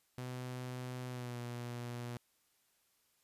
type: tone with pitch glide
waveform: sawtooth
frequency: 126 to 120.8 Hz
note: B2 to B2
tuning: +35 to -38 cents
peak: -37 dBFS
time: 0.18-2.17 s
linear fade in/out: 0 ms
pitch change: -73 cents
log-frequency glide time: 1.07-1.39 s
effects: white hiss -75 dBFS RMS until 3.23 s + resampled to 32000 Hz